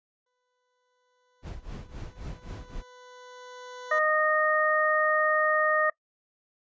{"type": "tone with exponential growth", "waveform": "20% pulse", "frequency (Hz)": 498.4, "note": "B4", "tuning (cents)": 16, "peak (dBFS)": -33, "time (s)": [0.26, 3.99], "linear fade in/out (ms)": 5, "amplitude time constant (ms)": 810}
{"type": "noise with tremolo", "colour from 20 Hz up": "brown", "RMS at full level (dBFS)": -35, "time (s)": [1.42, 2.83], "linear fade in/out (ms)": 50, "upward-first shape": "triangle", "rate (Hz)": 3.8, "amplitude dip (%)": 95}
{"type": "harmonic tone", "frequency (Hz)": 617, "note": "D#5", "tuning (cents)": -15, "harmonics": [1, 2, 3], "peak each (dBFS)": [-26, -26, -26], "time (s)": [3.91, 5.9], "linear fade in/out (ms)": 5}
{"effects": ["noise-tail reverb RT60 0.1 s tail -23 dB re dry", "resampled to 16000 Hz"]}